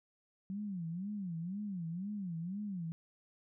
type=tone with vibrato; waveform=sine; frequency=185.1 Hz; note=F#3; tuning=1 cent sharp; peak=-37 dBFS; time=0.5-2.92 s; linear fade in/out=0 ms; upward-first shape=sine; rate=2 Hz; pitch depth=220 cents each way; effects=none